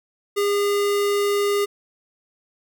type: tone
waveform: square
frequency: 406.4 Hz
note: G#4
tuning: 38 cents flat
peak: -19 dBFS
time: 0.36-1.66 s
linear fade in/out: 20 ms
effects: none